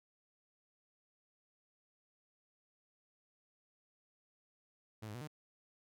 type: tone with pitch steps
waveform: sawtooth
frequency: 109.3 / 104.5 / 122.8 / 152 Hz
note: A2 / G#2 / B2 / D#3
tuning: -11 / +11 / -9 / -40 cents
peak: -40 dBFS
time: 5.02-5.276 s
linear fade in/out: 10 ms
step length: 64 ms
effects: none